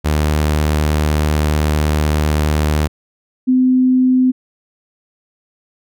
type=tone pair in turn; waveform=sawtooth / sine; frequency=75.8 / 255.7 Hz; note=D#2 / C4; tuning=-45 / -40 cents; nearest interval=octave + major sixth; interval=2105 cents; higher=second; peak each=-9 dBFS; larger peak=neither; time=0.04-2.88 / 3.47-4.32 s; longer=first; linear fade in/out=20 ms; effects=none